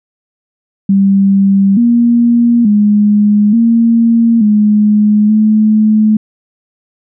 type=tone with pitch steps; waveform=sine; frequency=196.3 / 236.6 / 207.8 / 230.8 / 210.1 / 215.2 Hz; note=G3 / A#3 / G#3 / A#3 / G#3 / A3; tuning=+3 / +26 / +1 / -17 / +20 / -38 cents; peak=-5 dBFS; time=0.89-6.17 s; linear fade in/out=5 ms; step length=880 ms; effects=none